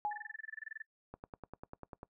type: tone with exponential decay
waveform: sine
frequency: 836 Hz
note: G#5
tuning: 11 cents sharp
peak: -30 dBFS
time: 0.05-0.35 s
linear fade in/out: 0 ms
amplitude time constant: 65 ms
type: tone bursts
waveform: sine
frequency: 1760 Hz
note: A6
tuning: in tune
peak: -40 dBFS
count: 16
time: 0.11-0.821 s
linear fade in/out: 5 ms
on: 21 ms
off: 25 ms
type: click train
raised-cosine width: 1 ms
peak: -32 dBFS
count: 10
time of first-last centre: 1.14-2.031 s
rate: 10.1 Hz
effects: noise-tail reverb RT60 0.1 s tail -21 dB re dry